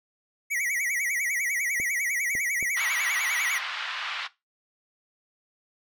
square tone with vibrato, 2093 Hz, C7, in tune, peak -26 dBFS, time 0.5-3.59 s, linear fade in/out 20 ms, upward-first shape sine, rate 10 Hz, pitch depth 170 cents each way
clicks, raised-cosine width 2 ms, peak -26 dBFS, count 3, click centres 1.8 / 2.352 / 2.627 s
pink band-pass noise, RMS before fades -33 dBFS, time 2.76-4.28 s, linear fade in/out 20 ms, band 1100 to 3800 Hz, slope 24 dB/octave
effects noise-tail reverb RT60 0.2 s tail -17 dB re dry

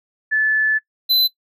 sine / square tone pair in turn, 1737 / 4028 Hz, A6 / B7, -23 / +33 cents, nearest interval octave + minor third, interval 1456 cents, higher second, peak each -14 / -13 dBFS, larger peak second, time 0.31-0.79 / 1.09-1.28 s, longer first, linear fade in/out 20 ms, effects noise-tail reverb RT60 0.1 s tail -19 dB re dry

